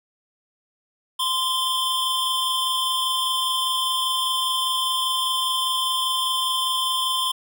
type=tone cluster; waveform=square; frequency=1041 / 3148 / 3464 Hz; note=C6 / G7 / A7; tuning=-9 / +7 / -28 cents; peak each=-26 / -25 / -28 dBFS; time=1.19-7.32 s; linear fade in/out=10 ms; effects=none